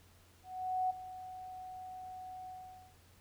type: tone with ADSR envelope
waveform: sine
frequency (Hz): 742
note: F#5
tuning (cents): +5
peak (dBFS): -29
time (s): 0.43-2.96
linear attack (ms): 470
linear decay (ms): 13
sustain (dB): -15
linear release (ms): 480
effects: added 88 Hz sine -64 dBFS peak until 3.2 s + pink hiss -65 dBFS RMS until 3.2 s